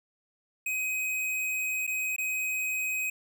square tone with dropouts, 2521 Hz, D#7, 22 cents sharp, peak -29 dBFS, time 0.66-3.1 s, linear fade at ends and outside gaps 5 ms, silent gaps 1.868-1.875 / 2.163-2.182 s, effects none

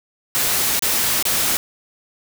white noise with dropouts, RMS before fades -19 dBFS, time 0.35-1.57 s, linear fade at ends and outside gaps 0 ms, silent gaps 0.793-0.823 / 1.226-1.253 s, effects none

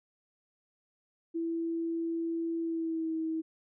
sine tone with pitch glide, 331.7 to 321.1 Hz, E4 to E4, +11 to -45 cents, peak -30 dBFS, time 1.34-3.42 s, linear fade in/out 20 ms, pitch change -56 cents, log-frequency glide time 2.6-3.15 s, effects none

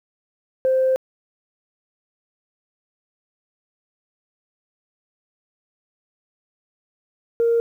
sine tone pair in turn, 522 / 465 Hz, C5 / A#4, -4 / -4 cents, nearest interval major second, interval 200 cents, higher first, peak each -14 dBFS, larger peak neither, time 0.65-0.96 / 7.4-7.6 s, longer first, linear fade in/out 0 ms, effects tanh soft clip ceiling -11 dBFS + 9-bit

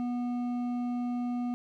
triangle tone with hard clipping, 243.9 Hz, B3, 21 cents flat, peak -31 dBFS, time 0-1.54 s, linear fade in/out 0 ms, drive 11 dB, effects none

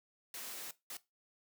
white noise bursts at uneven times, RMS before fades -45 dBFS, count 2, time 0.34-0.71 / 0.9-0.97 s, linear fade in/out 2 ms, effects noise-tail reverb RT60 0.2 s tail -17 dB re dry + high-pass 200 Hz 12 dB/octave

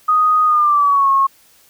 sine tone with pitch glide, 1244.5 to 1089.7 Hz, D#6 to C#6, 0 to -30 cents, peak -10 dBFS, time 0.08-1.27 s, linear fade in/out 10 ms, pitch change -230 cents, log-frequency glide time 0.45-1.1 s, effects white hiss -51 dBFS RMS until 1.69 s

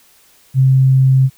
sine tone, 132.3 Hz, C3, 20 cents sharp, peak -7 dBFS, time 0.54-1.3 s, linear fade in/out 50 ms, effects white hiss -50 dBFS RMS until 1.37 s

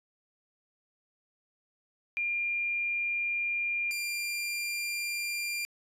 sine / sawtooth tone pair in turn, 2400 / 2387 Hz, D7 / D7, +37 / +28 cents, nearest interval unison, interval 9 cents, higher first, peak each -28 dBFS, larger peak neither, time 2.17-3.91 / 3.91-5.65 s, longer neither, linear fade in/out 0 ms, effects resampled to 32000 Hz

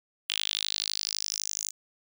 sawtooth tone with high-pass filter sweep, 51.91 Hz, G#1, in tune, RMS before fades -32 dBFS, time 0.29-1.71 s, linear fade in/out 10 ms, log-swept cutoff 3100 to 6900 Hz, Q 4.6, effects none

